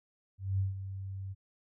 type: tone with ADSR envelope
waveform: sine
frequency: 96.5 Hz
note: G2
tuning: 27 cents flat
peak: -26 dBFS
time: 0.38-1.35 s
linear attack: 210 ms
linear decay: 150 ms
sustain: -11 dB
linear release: 33 ms
effects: none